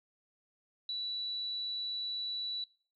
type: tone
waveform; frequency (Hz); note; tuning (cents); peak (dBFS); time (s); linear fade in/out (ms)
sine; 3944; B7; -3; -34; 0.89-2.64; 2
effects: noise-tail reverb RT60 0.4 s tail -20 dB re dry